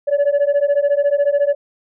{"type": "beating tone pair", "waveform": "sine", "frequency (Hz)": [565, 579], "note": ["C#5", "D5"], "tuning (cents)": [33, -25], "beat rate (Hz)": 14, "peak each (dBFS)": -14, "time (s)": [0.07, 1.55], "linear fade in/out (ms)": 20, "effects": ["tanh soft clip ceiling -10 dBFS"]}